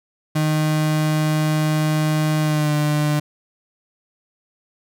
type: tone with pitch glide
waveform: 35% pulse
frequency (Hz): 154.4 to 149.57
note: D#3 to D3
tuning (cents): -13 to +32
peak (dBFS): -15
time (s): 0.35-3.2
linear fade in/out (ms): 10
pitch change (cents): -55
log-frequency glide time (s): 2.4-2.74
effects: none